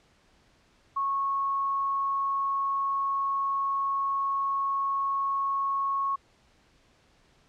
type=tone; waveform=sine; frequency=1100 Hz; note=C#6; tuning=14 cents flat; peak=-25 dBFS; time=0.96-6.16 s; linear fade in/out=10 ms; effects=pink hiss -63 dBFS RMS until 7.48 s + low-pass 6000 Hz 12 dB/octave